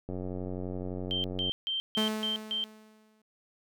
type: click train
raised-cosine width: 2 ms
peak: -24 dBFS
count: 130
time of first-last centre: 0.09-1.495 s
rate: 91.8 Hz
type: tone bursts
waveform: sine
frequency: 3136 Hz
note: G7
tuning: in tune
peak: -29 dBFS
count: 6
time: 1.11-2.64 s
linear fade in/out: 0 ms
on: 130 ms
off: 150 ms
type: tone with exponential decay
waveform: sawtooth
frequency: 216.3 Hz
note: A3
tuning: 29 cents flat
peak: -22 dBFS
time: 1.97-3.22 s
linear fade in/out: 5 ms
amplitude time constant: 270 ms
effects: none